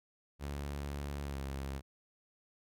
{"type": "tone with pitch glide", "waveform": "sawtooth", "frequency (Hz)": [71.2, 68.26], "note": ["C#2", "C#2"], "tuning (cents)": [47, -26], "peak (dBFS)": -34, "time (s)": [0.39, 1.82], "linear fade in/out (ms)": 50, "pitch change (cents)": -73, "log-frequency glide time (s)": [1.25, 1.38], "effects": []}